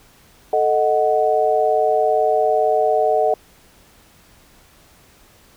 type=chord; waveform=sine; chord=D# diminished; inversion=second; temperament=equal; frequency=440 / 622.3 / 740 Hz; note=A4 / D#5 / F#5; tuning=0 / 0 / 0 cents; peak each=-19 / -18 / -18 dBFS; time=0.53-3.34 s; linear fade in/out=2 ms; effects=pink hiss -51 dBFS RMS until 5.56 s